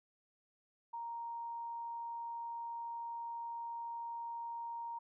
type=tone; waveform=sine; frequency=933 Hz; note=A#5; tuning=1 cent sharp; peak=-40 dBFS; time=0.93-4.99 s; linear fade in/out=10 ms; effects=none